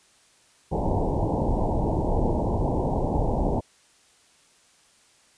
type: low-pass noise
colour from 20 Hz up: pink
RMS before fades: -24 dBFS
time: 0.71-3.61 s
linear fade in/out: 20 ms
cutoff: 950 Hz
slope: 96 dB/octave
effects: white hiss -59 dBFS RMS until 5.37 s + resampled to 22050 Hz